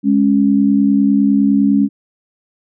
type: tone pair together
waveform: sine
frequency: 207.3 / 277.2 Hz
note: G#3 / C#4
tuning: -3 / 0 cents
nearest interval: perfect fourth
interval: 503 cents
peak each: -12 dBFS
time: 0.03-1.89 s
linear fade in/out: 50 ms
effects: none